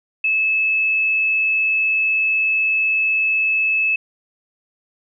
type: tone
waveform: sine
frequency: 2604 Hz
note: E7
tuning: 22 cents flat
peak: -15 dBFS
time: 0.24-3.96 s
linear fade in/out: 5 ms
effects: none